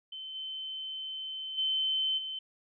sine tone with level steps, 3073 Hz, G7, 35 cents flat, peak -39 / -36 / -27 / -35 dBFS, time 0.12-2.39 s, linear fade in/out 5 ms, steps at 0.34 / 1.57 / 2.17 s, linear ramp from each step 20 ms, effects none

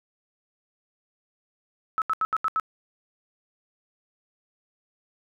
sine tone bursts, 1300 Hz, E6, 24 cents flat, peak -21 dBFS, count 6, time 1.98-2.598 s, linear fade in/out 0 ms, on 38 ms, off 78 ms, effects none

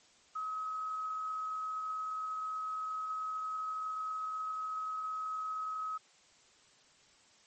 sine tone with quantisation, 1275 Hz, D#6, 42 cents sharp, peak -35 dBFS, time 0.35-5.98 s, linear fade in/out 10 ms, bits 10, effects white hiss -64 dBFS RMS until 7.46 s + MP3 32 kbps

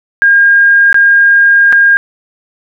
sine tone with dropouts, 1616 Hz, G#6, 48 cents flat, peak -3 dBFS, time 0.22-1.97 s, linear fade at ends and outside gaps 0 ms, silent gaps 0.928-0.944 / 1.725-1.729 s, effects none

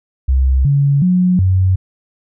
sine tone with pitch steps, 65.7 / 140.9 / 181.5 / 93.5 Hz, C2 / C#3 / F#3 / F#2, +8 / +29 / -33 / +19 cents, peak -9 dBFS, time 0.28-1.76 s, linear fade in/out 10 ms, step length 370 ms, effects none

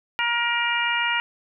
harmonic tone, 472.8 Hz, A#4, 24 cents sharp, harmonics 2 / 3 / 4 / 5 / 6, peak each -27 / -27 / -27 / -27 / -27 dBFS, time 0.19-1.2 s, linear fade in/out 0 ms, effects none

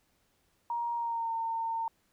sine tone with pitch glide, 942 to 909.9 Hz, A#5 to A#5, +18 to -42 cents, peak -30 dBFS, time 0.7-1.88 s, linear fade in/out 2 ms, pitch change -60 cents, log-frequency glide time 0.95-1.32 s, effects pink hiss -72 dBFS RMS until 2.12 s

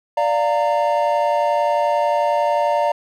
triangle chord, Bb major, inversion first, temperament equal with one note detuned, 587.3 / 698.5 / 920.6 Hz, D5 / F5 / Bb5, 0 / 0 / -22 cents, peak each -17 / -19 / -18 dBFS, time 0.17-2.92 s, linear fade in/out 5 ms, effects none

